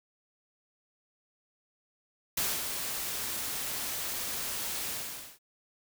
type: noise with ADSR envelope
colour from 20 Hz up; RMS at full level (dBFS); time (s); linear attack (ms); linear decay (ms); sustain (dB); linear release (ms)
white; -29; 2.37-5.39; 6; 240; -6; 500
effects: none